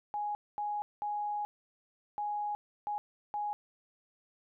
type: tone bursts at uneven times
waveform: sine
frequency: 831 Hz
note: G#5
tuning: 1 cent sharp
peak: -32 dBFS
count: 6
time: 0.14-0.35 / 0.58-0.82 / 1.02-1.45 / 2.18-2.55 / 2.87-2.98 / 3.34-3.53 s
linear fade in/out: 0 ms
effects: none